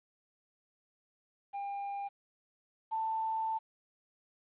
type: tone pair in turn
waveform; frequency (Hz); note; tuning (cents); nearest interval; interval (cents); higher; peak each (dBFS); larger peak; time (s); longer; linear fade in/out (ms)
triangle / sine; 801 / 887.8; G5 / A5; +37 / +15; major second; 178; second; -34 / -31; second; 1.53-2.09 / 2.91-3.59; second; 20
effects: resampled to 8000 Hz + 11-bit